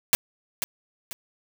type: noise with echo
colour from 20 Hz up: white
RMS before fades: -18 dBFS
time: 0.13-0.15 s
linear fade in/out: 0 ms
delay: 490 ms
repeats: 2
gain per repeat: -9 dB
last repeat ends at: 1.13 s
effects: none